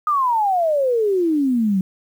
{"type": "exponential sweep", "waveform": "sine", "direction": "down", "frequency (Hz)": [1244.5, 183], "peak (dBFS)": -15, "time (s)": [0.07, 1.81], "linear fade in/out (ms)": 2, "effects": ["8-bit"]}